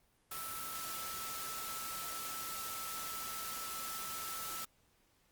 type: tone in noise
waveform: sine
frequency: 1318.5 Hz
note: E6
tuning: in tune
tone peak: -45 dBFS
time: 0.31-4.65 s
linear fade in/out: 5 ms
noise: white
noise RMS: -43 dBFS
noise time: 0.31-4.65 s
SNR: -5 dB
effects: pink hiss -72 dBFS RMS until 5.31 s + Opus 32 kbps